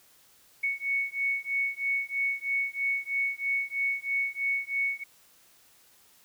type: beating tone pair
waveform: sine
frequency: 2217 / 2220.1 Hz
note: C#7 / C#7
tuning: 0 / +2 cents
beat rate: 3.1 Hz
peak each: -30 dBFS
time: 0.63-5.04 s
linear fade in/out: 10 ms
effects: white hiss -60 dBFS RMS until 6.24 s